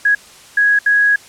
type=tone bursts at uneven times; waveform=sine; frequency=1661.2 Hz; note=G#6; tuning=in tune; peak=-9 dBFS; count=3; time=0.05-0.15 / 0.57-0.79 / 0.86-1.16 s; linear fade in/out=5 ms; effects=white hiss -41 dBFS RMS until 1.28 s + low-pass 9000 Hz 12 dB/octave